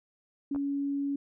sine tone, 280.9 Hz, C#4, 23 cents sharp, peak -28 dBFS, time 0.51-1.16 s, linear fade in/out 5 ms
clicks, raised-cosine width 1 ms, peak -29 dBFS, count 2, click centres 0.548 / 0.561 s
effects none

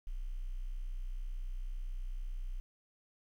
sine tone, 31.02 Hz, B0, 9 cents sharp, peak -36 dBFS, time 0.07-2.6 s, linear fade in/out 0 ms, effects 11-bit

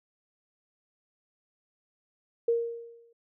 sine tone with exponential decay, 466.2 Hz, A#4, in tune, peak -20 dBFS, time 2.48-3.13 s, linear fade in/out 5 ms, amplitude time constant 140 ms, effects none

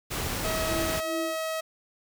pink noise, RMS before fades -31 dBFS, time 0.1-1.01 s, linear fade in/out 20 ms
sawtooth tone, 640 Hz, D#5, 49 cents sharp, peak -25 dBFS, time 0.44-1.61 s, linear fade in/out 10 ms
sine tone with tremolo, 330.7 Hz, E4, 6 cents sharp, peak -29 dBFS, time 0.69-1.39 s, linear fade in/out 0 ms, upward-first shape sine, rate 2.5 Hz, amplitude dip 100%
effects none

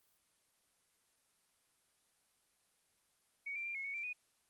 sine tone with pitch steps, 2243 / 2357 / 2379 / 2176 / 2222 / 2351 / 2473 Hz, C#7 / D7 / D7 / C#7 / C#7 / D7 / D#7, +20 / +6 / +22 / -33 / +4 / +1 / -11 cents, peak -39 dBFS, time 3.46-4.132 s, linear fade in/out 10 ms, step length 96 ms, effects white hiss -75 dBFS RMS until 4.49 s + Opus 24 kbps

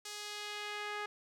sawtooth tone with band-pass filter sweep, 416.4 Hz, G#4, 5 cents sharp, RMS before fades -42 dBFS, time 0.05-1.06 s, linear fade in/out 5 ms, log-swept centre 6000 to 1600 Hz, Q 1, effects none

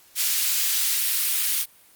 white high-pass noise, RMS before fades -23 dBFS, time 0.15-1.66 s, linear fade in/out 50 ms, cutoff 2300 Hz, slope 12 dB/octave, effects white hiss -54 dBFS RMS until 1.95 s + Opus 48 kbps

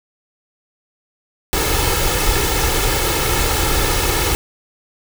pink noise with comb filter, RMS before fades -17 dBFS, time 1.53-4.35 s, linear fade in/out 0 ms, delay 2.3 ms, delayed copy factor +0.65, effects none

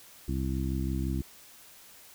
harmonic tone, 65.9 Hz, C2, 13 cents sharp, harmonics 1 / 2 / 3 / 4 / 5, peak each -31 / -34 / -36 / -37 / -38 dBFS, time 0.28-1.22 s, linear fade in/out 5 ms, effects white hiss -53 dBFS RMS until 2.14 s

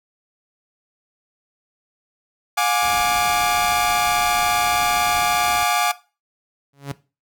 sawtooth chord, D diminished, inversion first, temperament equal with one note detuned, 715.6 / 830.6 / 1174.7 Hz, F5 / Ab5 / D6, +42 / 0 / 0 cents, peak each -18 dBFS, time 2.57-5.92 s, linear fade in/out 10 ms
pink noise, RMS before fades -35 dBFS, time 2.82-5.64 s, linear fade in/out 10 ms
sawtooth tone with exponential growth, 140 Hz, C#3, 18 cents sharp, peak -19 dBFS, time 6.73-6.92 s, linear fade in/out 5 ms, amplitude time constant 40 ms
effects noise-tail reverb RT60 0.3 s tail -17 dB re dry

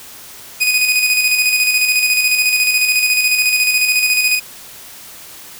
sawtooth tone with tremolo, 2489 Hz, D#7, in tune, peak -7 dBFS, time 0.6-4.4 s, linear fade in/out 20 ms, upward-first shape square, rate 14 Hz, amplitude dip 40%, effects white hiss -36 dBFS RMS until 5.59 s

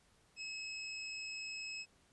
25% pulse tone, 2577 Hz, E7, 40 cents flat, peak -38 dBFS, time 0.36-1.86 s, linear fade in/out 50 ms, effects pink hiss -70 dBFS RMS until 2.12 s + resampled to 24000 Hz

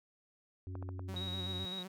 harmonic tone, 92.5 Hz, F#2, in tune, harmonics 1 / 3 / 4, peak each -40 / -52 / -56 dBFS, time 0.67-1.65 s, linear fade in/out 0 ms
clicks, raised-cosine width 1 ms, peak -32 dBFS, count 5, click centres 0.754 / 0.826 / 0.89 / 0.994 / 1.142 s
sawtooth tone with vibrato, 185.8 Hz, F#3, 7 cents sharp, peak -40 dBFS, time 1.08-1.88 s, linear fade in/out 10 ms, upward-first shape square, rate 7.8 Hz, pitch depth 48 cents each way
sine tone with tremolo, 3814 Hz, A#7, 39 cents sharp, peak -38 dBFS, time 1.16-1.83 s, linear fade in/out 5 ms, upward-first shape sine, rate 18 Hz, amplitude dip 35%
effects none

